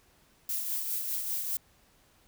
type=noise with tremolo; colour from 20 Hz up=violet; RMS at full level=-31 dBFS; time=0.49-1.57 s; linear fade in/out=2 ms; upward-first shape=triangle; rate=5 Hz; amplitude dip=45%; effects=pink hiss -64 dBFS RMS until 2.27 s